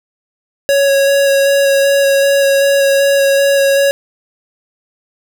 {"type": "tone with vibrato", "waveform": "square", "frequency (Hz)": 554.4, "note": "C#5", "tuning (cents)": 0, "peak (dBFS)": -9, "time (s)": [0.69, 3.91], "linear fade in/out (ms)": 0, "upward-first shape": "square", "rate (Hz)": 2.6, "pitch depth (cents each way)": 9, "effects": []}